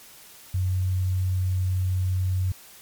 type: tone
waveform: sine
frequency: 92.5 Hz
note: F#2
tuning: in tune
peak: -21 dBFS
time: 0.54-2.52 s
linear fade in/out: 5 ms
effects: white hiss -48 dBFS RMS until 2.81 s + MP3 96 kbps